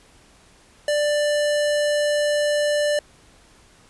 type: tone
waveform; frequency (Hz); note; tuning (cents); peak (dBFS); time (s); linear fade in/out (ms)
square; 590; D5; +8; -19; 0.88-2.99; 2
effects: pink hiss -53 dBFS RMS until 3.89 s + resampled to 24000 Hz